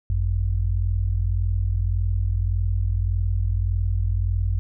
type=tone pair together; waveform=sine; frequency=50.76 / 92.5 Hz; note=G#1 / F#2; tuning=-39 / 0 cents; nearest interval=minor seventh; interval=1039 cents; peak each=-22 / -22 dBFS; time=0.1-4.59 s; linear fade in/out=0 ms; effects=none